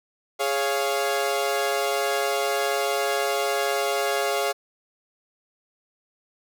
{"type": "chord", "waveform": "sawtooth", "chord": "Db major", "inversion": "second", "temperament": "equal with one note detuned", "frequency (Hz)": [415.3, 554.4, 695.6], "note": ["Ab4", "Db5", "F5"], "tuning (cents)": [0, 0, -7], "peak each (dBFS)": -23, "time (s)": [0.39, 4.53], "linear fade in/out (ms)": 20, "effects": []}